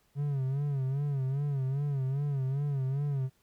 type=tone with vibrato; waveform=triangle; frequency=138.1 Hz; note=C#3; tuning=6 cents flat; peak=-26 dBFS; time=0.15-3.3 s; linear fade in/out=50 ms; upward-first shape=sine; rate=2.5 Hz; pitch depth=96 cents each way; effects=pink hiss -70 dBFS RMS until 3.42 s